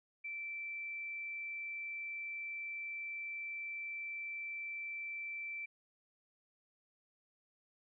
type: tone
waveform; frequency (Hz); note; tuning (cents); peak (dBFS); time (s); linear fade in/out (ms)
sine; 2334; D7; -11; -40; 0.24-5.66; 10
effects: none